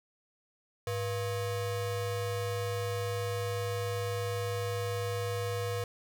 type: ring-modulated tone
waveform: square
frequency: 293.7 Hz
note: D4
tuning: in tune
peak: -29 dBFS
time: 0.87-5.84 s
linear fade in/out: 2 ms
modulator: 190 Hz
effects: none